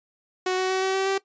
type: tone with pitch steps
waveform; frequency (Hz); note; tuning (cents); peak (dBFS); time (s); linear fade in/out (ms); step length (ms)
sawtooth; 370 / 373.7 / 377.3 / 381.1 / 384.8 / 388.6; F#4 / F#4 / F#4 / G4 / G4 / G4; 0 / +17 / +34 / -49 / -32 / -15; -18; 0.46-1.18; 5; 120
effects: noise-tail reverb RT60 0.1 s tail -17 dB re dry + resampled to 16000 Hz